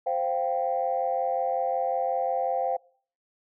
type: chord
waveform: sine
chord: C suspended fourth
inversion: none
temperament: equal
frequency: 523.3 / 698.5 / 784 Hz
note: C5 / F5 / G5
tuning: 0 / 0 / 0 cents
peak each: -28 dBFS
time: 0.06-2.77 s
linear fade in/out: 10 ms
effects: noise-tail reverb RT60 0.5 s tail -24 dB re dry + tanh soft clip ceiling -15 dBFS